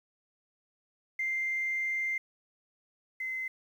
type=tone pair in turn; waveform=sine; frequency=2093 / 2057 Hz; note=C7 / C7; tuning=0 / -30 cents; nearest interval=unison; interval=30 cents; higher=first; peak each=-28 / -32 dBFS; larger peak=first; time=1.19-2.18 / 3.2-3.48 s; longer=first; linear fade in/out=5 ms; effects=tanh soft clip ceiling -24 dBFS + 10-bit